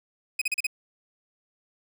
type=tone bursts; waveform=40% pulse; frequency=2514 Hz; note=D#7; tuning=17 cents sharp; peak=-22 dBFS; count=5; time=0.39-0.668 s; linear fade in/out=5 ms; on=26 ms; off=37 ms; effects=none